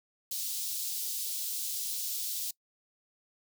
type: high-pass noise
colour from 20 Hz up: white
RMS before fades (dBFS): -35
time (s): 0.31-2.51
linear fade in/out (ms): 5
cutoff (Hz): 3600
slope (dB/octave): 24
effects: noise-tail reverb RT60 0.1 s tail -23 dB re dry